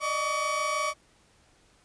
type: tone cluster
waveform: 30% pulse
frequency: 596 / 622 / 1133 Hz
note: D5 / D#5 / C#6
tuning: +25 / -1 / +37 cents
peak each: -32 / -32 / -25 dBFS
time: 0-0.94 s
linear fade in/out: 50 ms
effects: pink hiss -62 dBFS RMS until 1.84 s + resampled to 22050 Hz